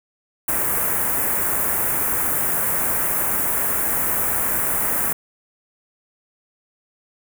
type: band-stop noise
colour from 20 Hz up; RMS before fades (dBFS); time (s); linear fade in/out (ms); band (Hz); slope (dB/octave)
white; -21; 0.48-5.13; 5; 1900 to 9400; 24
effects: none